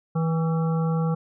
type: harmonic tone with a mistuned harmonic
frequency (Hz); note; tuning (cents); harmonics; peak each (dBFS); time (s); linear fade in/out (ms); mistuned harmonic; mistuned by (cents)
162.6; E3; -23; 1 / 3 / 5 / 7 / 8; -21 / -31 / -35 / -38 / -39; 0.15-1.15; 10; 8; +57
effects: none